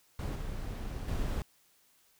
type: noise with level steps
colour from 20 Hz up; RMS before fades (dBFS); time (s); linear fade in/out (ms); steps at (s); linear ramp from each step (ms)
brown; -35 / -38 / -33; 0.19-1.42; 2; 0.35 / 1.08; 5
effects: white hiss -67 dBFS RMS until 2.19 s